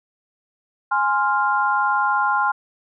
sine chord, F minor, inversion first, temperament equal, 830.6 / 1046.5 / 1396.9 Hz, Ab5 / C6 / F6, 0 / 0 / 0 cents, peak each -21 dBFS, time 0.91-2.52 s, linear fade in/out 10 ms, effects none

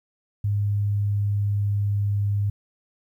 sine tone with pitch glide, 102.4 to 101.69 Hz, G#2 to G#2, -24 to -36 cents, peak -20 dBFS, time 0.44-2.5 s, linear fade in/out 5 ms, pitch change -12 cents, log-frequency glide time 0.55-2.13 s, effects 10-bit

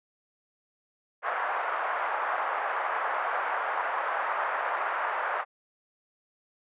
white band-pass noise, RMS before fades -30 dBFS, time 1.22-5.45 s, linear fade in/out 50 ms, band 620 to 1500 Hz, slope 24 dB/octave, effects resampled to 8000 Hz

